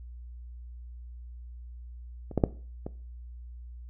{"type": "clicks", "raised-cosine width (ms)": 2, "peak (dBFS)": [-26, -11, -6, -21], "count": 4, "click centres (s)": [2.313, 2.377, 2.438, 2.865], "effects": ["noise-tail reverb RT60 0.4 s tail -18 dB re dry", "added 60 Hz sine -41 dBFS peak until 3.89 s"]}